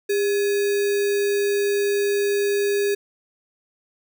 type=tone with sample-and-hold; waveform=sine; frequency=404.6 Hz; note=G#4; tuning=45 cents flat; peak=-18 dBFS; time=0.09-2.95 s; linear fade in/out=10 ms; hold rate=2100 Hz; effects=none